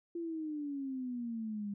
sine exponential sweep, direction down, 343.9 to 200 Hz, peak -36 dBFS, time 0.15-1.74 s, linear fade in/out 5 ms, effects none

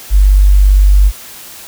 sine tone, 48.83 Hz, G1, 6 cents flat, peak -3 dBFS, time 0.1-1.12 s, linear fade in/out 50 ms, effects white hiss -32 dBFS RMS until 1.67 s

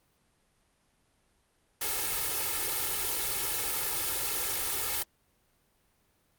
white noise with comb filter, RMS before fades -31 dBFS, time 1.81-5.03 s, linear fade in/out 5 ms, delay 2.3 ms, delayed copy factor +0.9, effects pink hiss -70 dBFS RMS until 6.38 s + Opus 32 kbps

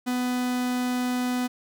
45% pulse tone, 249 Hz, B3, 14 cents sharp, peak -24 dBFS, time 0.06-1.48 s, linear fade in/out 20 ms, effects none

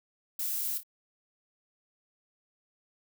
violet noise with echo, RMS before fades -33 dBFS, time 0.39-0.78 s, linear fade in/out 5 ms, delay 27 ms, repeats 2, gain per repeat -9 dB, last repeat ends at 0.834 s, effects none

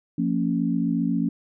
sine chord, Bb minor, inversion second, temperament equal with one note detuned, 174.61 / 229.3 / 277.2 Hz, F3 / Bb3 / Db4, 0 / -28 / 0 cents, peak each -25 dBFS, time 0.18-1.29 s, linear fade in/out 5 ms, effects none

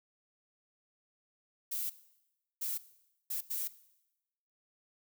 violet noise bursts at uneven times, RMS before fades -36 dBFS, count 4, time 1.71-1.9 / 2.61-2.78 / 3.3-3.41 / 3.5-3.68 s, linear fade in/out 10 ms, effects noise-tail reverb RT60 0.9 s tail -17 dB re dry

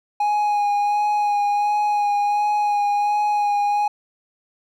triangle tone with vibrato, 827 Hz, G#5, 8 cents flat, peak -15 dBFS, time 0.2-3.88 s, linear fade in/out 5 ms, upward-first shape sine, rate 1.4 Hz, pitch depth 17 cents each way, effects none

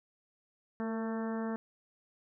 harmonic tone with a mistuned harmonic, 223.3 Hz, A3, 26 cents sharp, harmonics 1 / 2 / 3 / 4 / 5 / 6 / 7 / 8, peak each -34 / -40 / -44 / -46 / -48 / -50 / -51 / -52 dBFS, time 0.8-1.56 s, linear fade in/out 0 ms, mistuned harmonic 2, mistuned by +25 cents, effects none

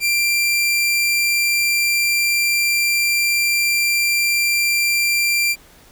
sawtooth tone, 2369 Hz, D7, 14 cents sharp, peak -12 dBFS, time 0-5.56 s, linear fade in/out 50 ms, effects pink hiss -48 dBFS RMS until 5.91 s

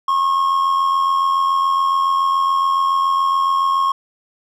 triangle tone with amplitude modulation, 1085 Hz, C#6, 37 cents flat, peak -10 dBFS, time 0.08-3.92 s, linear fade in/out 5 ms, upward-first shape sine, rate 87.1 Hz, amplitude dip 45%, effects none

